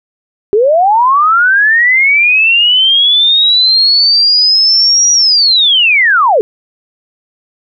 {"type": "linear two-way sweep", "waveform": "sine", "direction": "up then down", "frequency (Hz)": [389.8, 5790, 389.8], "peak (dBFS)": -5, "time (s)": [0.53, 6.41], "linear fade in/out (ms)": 0, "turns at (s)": 5.12, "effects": []}